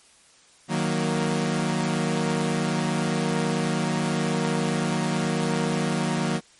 sawtooth chord, D# minor, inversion none, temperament equal with one note detuned, 155.56 / 185 / 233.8 Hz, D#3 / F#3 / A#3, 0 / 0 / +5 cents, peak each -23 dBFS, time 0.68-6.41 s, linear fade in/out 50 ms, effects white hiss -55 dBFS RMS until 6.59 s + MP3 48 kbps

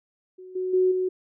sine tone with level steps, 370 Hz, F#4, in tune, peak -40 / -25 / -17 / -22 dBFS, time 0.38-1.09 s, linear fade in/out 10 ms, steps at 0.55 / 0.73 / 0.91 s, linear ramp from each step 10 ms, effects none

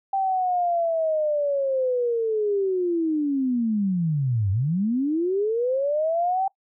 sine linear two-way sweep, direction down then up, 784 to 92.5 to 784 Hz, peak -20 dBFS, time 0.13-6.48 s, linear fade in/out 5 ms, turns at 4.51 s, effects noise-tail reverb RT60 0.1 s tail -22 dB re dry

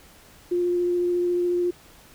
sine tone with vibrato, 352.8 Hz, F4, 18 cents sharp, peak -20 dBFS, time 0.51-1.71 s, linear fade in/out 10 ms, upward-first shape sine, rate 14 Hz, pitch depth 9 cents each way, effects pink hiss -51 dBFS RMS until 2.14 s

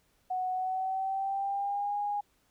sine tone with pitch glide, 740 to 821.1 Hz, F#5 to G#5, 0 to -20 cents, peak -29 dBFS, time 0.3-2.21 s, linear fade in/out 10 ms, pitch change +180 cents, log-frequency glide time 0.52-1.97 s, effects pink hiss -70 dBFS RMS until 2.5 s

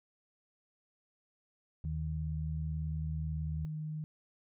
sine tone with vibrato, 77.7 Hz, D#2, 2 cents flat, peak -36 dBFS, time 1.84-3.65 s, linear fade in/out 0 ms, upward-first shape triangle, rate 11 Hz, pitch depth 36 cents each way
sine tone with pitch glide, 156 to 154.3 Hz, D#3 to D#3, +5 to -14 cents, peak -36 dBFS, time 1.85-4.04 s, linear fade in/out 0 ms, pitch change -19 cents, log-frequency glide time 3.61-3.74 s
effects none

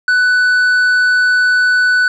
sine tone with tanh clipping, 1491 Hz, F#6, 13 cents sharp, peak -10 dBFS, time 0.08-2.08 s, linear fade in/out 2 ms, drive 6 dB, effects none

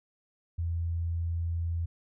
sine tone, 84.2 Hz, E2, 37 cents sharp, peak -28 dBFS, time 0.58-1.86 s, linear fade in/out 10 ms, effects none

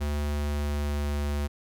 square tone with pitch glide, 73.42 to 72.62 Hz, D2 to D2, 0 to -19 cents, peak -27 dBFS, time 0-1.48 s, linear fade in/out 20 ms, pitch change -19 cents, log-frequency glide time 0.22-1.17 s, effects none

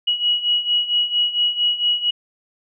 sine beating tone pair, 2910 / 2914.4 Hz, F#7 / F#7, -29 / -27 cents, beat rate 4.4 Hz, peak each -22 / -18 dBFS, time 0.07-2.11 s, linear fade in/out 10 ms, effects none

